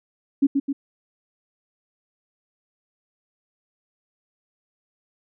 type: tone with echo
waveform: sine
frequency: 277.5 Hz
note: C#4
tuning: 2 cents sharp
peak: -13 dBFS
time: 0.42-0.47 s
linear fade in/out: 10 ms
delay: 130 ms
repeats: 2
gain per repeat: -4 dB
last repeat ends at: 0.73 s
effects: none